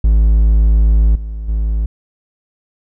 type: tone with level steps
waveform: triangle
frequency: 53.8 Hz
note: A1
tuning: 38 cents flat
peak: -5 / -19 / -11 dBFS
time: 0.04-1.86 s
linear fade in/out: 5 ms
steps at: 1.15 / 1.48 s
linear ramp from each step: 10 ms
effects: none